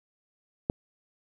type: click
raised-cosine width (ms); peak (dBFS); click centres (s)
2; -12; 0.699
effects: 9-bit